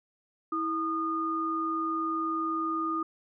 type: tone pair together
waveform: sine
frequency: 324.2 / 1224 Hz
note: E4 / D#6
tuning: -29 / -29 cents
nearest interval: octave + major seventh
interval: 2300 cents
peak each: -32 / -29 dBFS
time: 0.52-3.03 s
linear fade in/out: 5 ms
effects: none